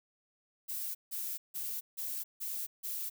violet noise bursts, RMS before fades -38 dBFS, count 6, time 0.68-3.1 s, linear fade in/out 20 ms, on 270 ms, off 160 ms, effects none

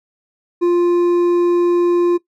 triangle tone with hard clipping, 349.2 Hz, F4, in tune, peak -12 dBFS, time 0.61-2.18 s, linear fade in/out 20 ms, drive 7 dB, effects noise-tail reverb RT60 0.1 s tail -18 dB re dry

